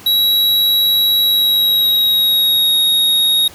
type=tone with pitch glide; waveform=square; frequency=3876 to 3757 Hz; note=B7 to A#7; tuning=-33 to +13 cents; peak=-11 dBFS; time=0.06-3.48 s; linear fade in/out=5 ms; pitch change=-54 cents; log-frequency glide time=1.23-2.75 s; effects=pink hiss -38 dBFS RMS until 3.54 s + high-pass 80 Hz 12 dB/octave